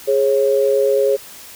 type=tone pair together; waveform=sine; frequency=415.3 / 545.1 Hz; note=G#4 / C#5; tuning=0 / -29 cents; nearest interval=perfect fourth; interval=471 cents; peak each=-15 dBFS; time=0.07-1.17 s; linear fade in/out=20 ms; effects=white hiss -38 dBFS RMS until 1.55 s